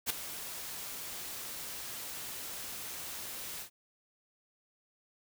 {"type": "noise with ADSR envelope", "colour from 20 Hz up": "white", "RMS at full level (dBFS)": -29, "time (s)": [0.06, 3.7], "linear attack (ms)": 42, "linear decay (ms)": 3, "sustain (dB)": -13, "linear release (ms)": 98, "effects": []}